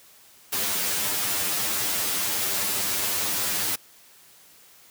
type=noise with comb filter; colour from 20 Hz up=white; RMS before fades=-26 dBFS; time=0.52-3.76 s; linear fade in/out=10 ms; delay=10 ms; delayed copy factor=+0.95; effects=white hiss -53 dBFS RMS until 4.9 s + high-pass 80 Hz 12 dB/octave